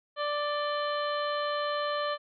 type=harmonic tone with a mistuned harmonic; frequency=587.3 Hz; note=D5; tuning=in tune; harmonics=1 / 2 / 3 / 4 / 5 / 6 / 7; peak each=-31 / -32 / -38 / -48 / -41 / -47 / -43 dBFS; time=0.16-2.18 s; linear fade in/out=50 ms; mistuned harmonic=5; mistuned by=+62 cents; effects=none